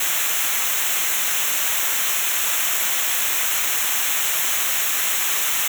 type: noise with comb filter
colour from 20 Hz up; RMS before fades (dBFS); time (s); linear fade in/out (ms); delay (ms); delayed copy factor
white; -21; 0-5.68; 5; 0.21; -0.8
effects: none